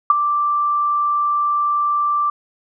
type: tone with ADSR envelope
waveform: sine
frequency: 1174.7 Hz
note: D6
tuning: in tune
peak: -5 dBFS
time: 0.1-2.3 s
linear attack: 3 ms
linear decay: 19 ms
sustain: -10 dB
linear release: 4 ms
effects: none